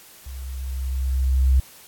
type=tone with level ramp; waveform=sine; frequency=65.41 Hz; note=C2; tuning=in tune; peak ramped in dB=-32 to -12 dBFS; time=0.26-1.6 s; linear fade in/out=5 ms; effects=white hiss -47 dBFS RMS until 1.87 s + AAC 64 kbps